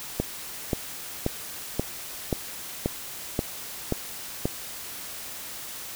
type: click train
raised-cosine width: 2 ms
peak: -10 dBFS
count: 9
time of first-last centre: 0.2-4.455 s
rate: 1.88 Hz
effects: white hiss -38 dBFS RMS until 5.95 s